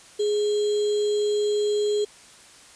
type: tone with sample-and-hold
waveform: sine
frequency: 417 Hz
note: G#4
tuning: 7 cents sharp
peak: -20 dBFS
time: 0.19-2.05 s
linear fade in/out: 10 ms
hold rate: 3675 Hz
effects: white hiss -49 dBFS RMS until 2.75 s + resampled to 22050 Hz